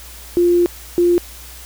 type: tone pair in turn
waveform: sine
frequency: 349.2 / 349.2 Hz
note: F4 / F4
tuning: 0 / 0 cents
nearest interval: unison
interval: 0 cents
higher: neither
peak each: -10 dBFS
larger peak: neither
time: 0.37-0.66 / 0.98-1.18 s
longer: first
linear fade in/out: 0 ms
effects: added 60 Hz sine -38 dBFS peak until 1.65 s + white hiss -38 dBFS RMS until 1.65 s